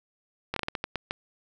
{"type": "slowing click train", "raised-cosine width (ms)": 0.3, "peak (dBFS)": -13, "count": 9, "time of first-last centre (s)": [0.54, 1.109], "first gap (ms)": 23, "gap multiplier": 1.31, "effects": []}